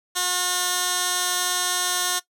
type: tone with band-pass filter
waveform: 15% pulse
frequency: 360.3 Hz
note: F#4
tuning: 46 cents flat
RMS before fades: -24 dBFS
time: 0.15-2.2 s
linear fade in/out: 20 ms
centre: 7800 Hz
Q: 0.63
effects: noise-tail reverb RT60 0.1 s tail -18 dB re dry